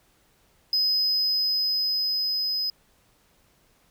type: tone with level ramp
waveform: triangle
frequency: 5040 Hz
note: D#8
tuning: 21 cents sharp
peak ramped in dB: -18 to -23 dBFS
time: 0.73-2.7 s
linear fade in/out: 2 ms
effects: tanh soft clip ceiling -14 dBFS + pink hiss -63 dBFS RMS until 3.9 s

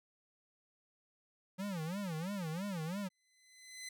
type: tone with vibrato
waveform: square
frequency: 178.9 Hz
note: F3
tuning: 42 cents sharp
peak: -38 dBFS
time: 1.58-3.09 s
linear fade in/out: 20 ms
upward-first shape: sine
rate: 3 Hz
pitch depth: 240 cents each way
type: tone with exponential growth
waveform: 15% pulse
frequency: 2029 Hz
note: B6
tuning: 46 cents sharp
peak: -36 dBFS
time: 3.1-3.89 s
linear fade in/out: 5 ms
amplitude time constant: 170 ms
effects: none

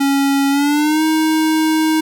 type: tone with pitch glide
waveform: square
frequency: 277.2 to 314.8 Hz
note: C#4 to D#4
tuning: 0 to +20 cents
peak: -13 dBFS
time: 0-2.01 s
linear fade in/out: 10 ms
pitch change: +220 cents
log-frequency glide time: 0.5-1.03 s
effects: none

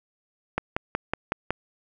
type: click train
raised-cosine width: 0.5 ms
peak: -9 dBFS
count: 6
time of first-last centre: 0.58-1.506 s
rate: 5.4 Hz
effects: none

